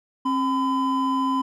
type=tone pair together; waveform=triangle; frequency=267.8 / 1011 Hz; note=C4 / B5; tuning=+40 / +40 cents; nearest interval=octave + major seventh; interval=2300 cents; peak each=-21 dBFS; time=0.25-1.42 s; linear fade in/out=10 ms; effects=none